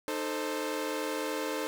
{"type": "chord", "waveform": "sawtooth", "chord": "A diminished", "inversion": "second", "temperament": "equal with one note detuned", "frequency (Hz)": [306.7, 440, 523.3], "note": ["Eb4", "A4", "C5"], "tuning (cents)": [-25, 0, 0], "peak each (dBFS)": -32, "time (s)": [0.08, 1.67], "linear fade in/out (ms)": 0, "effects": ["10-bit"]}